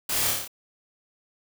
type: noise with echo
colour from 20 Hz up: white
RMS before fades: -28 dBFS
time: 0.09-0.31 s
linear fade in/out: 5 ms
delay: 28 ms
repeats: 6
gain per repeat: -2 dB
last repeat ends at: 0.478 s
effects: none